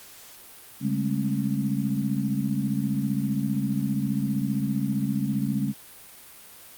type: tone cluster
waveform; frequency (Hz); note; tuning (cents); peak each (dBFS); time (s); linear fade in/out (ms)
sine; 139 / 199.8 / 214.9 / 272.7; C#3 / G3 / A3 / C#4; +5 / +33 / -41 / -28; -29 / -28 / -28 / -30; 0.8-5.74; 50
effects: white hiss -47 dBFS RMS until 6.77 s + Opus 48 kbps